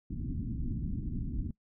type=low-pass noise; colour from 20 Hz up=pink; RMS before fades=-35 dBFS; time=0.1-1.51 s; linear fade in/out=5 ms; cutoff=290 Hz; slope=48 dB/octave; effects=noise-tail reverb RT60 0.1 s tail -21 dB re dry